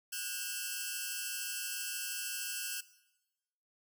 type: tone cluster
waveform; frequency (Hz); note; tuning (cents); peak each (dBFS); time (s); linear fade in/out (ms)
5% pulse; 1461 / 1600 / 2671; F#6 / G6 / E7; -22 / +35 / +22; -31; 0.12-2.81; 10
effects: noise-tail reverb RT60 1.0 s tail -18 dB re dry